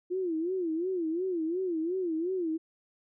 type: tone with vibrato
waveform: sine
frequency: 346.1 Hz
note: F4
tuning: 16 cents flat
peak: -28 dBFS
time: 0.1-2.58 s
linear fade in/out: 20 ms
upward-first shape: sine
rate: 2.8 Hz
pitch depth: 160 cents each way
effects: none